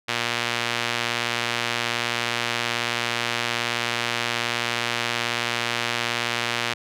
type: tone with band-pass filter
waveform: sawtooth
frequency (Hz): 118.8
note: A#2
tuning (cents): +33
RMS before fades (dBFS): -26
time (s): 0.08-6.74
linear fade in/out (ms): 10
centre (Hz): 2800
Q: 1
effects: none